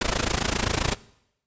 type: noise with amplitude modulation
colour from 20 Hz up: pink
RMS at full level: -21 dBFS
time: 0.01-0.95 s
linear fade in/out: 5 ms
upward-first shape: sine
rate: 27.6 Hz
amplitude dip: 90%
effects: noise-tail reverb RT60 0.8 s tail -21 dB re dry + resampled to 16000 Hz